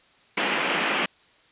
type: band-pass noise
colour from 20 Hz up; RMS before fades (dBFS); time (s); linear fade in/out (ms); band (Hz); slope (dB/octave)
white; -25; 0.37-1.06; 5; 170 to 3100; 48
effects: white hiss -58 dBFS RMS until 1.51 s + resampled to 8000 Hz